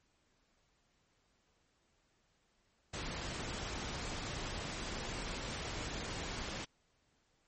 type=noise; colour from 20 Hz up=pink; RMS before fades=-41 dBFS; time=2.93-6.65 s; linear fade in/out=10 ms; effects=pink hiss -75 dBFS RMS until 7.47 s + MP3 32 kbps